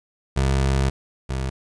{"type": "tone pair in turn", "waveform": "25% pulse", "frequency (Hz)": [67.2, 65.82], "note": ["C2", "C2"], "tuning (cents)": [47, 11], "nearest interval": "unison", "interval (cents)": 36, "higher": "first", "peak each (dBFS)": [-14, -20], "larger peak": "first", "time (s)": [[0.36, 0.9], [1.29, 1.5]], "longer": "first", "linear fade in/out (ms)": 10, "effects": ["resampled to 22050 Hz", "9-bit"]}